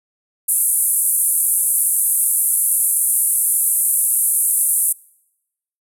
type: band-pass noise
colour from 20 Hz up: white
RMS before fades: -17 dBFS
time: 0.48-4.93 s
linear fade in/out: 10 ms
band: 9000 to 12000 Hz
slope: 48 dB/octave
effects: noise-tail reverb RT60 0.9 s tail -25 dB re dry